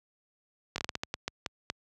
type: slowing click train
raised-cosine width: 0.2 ms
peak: -14 dBFS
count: 11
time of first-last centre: 0.76-1.701 s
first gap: 21 ms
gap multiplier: 1.31
effects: high-pass 60 Hz 12 dB/octave